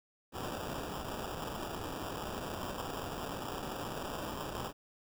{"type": "noise with sample-and-hold", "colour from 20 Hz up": "white", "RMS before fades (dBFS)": -40, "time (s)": [0.32, 4.73], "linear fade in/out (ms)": 50, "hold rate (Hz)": 2100, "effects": []}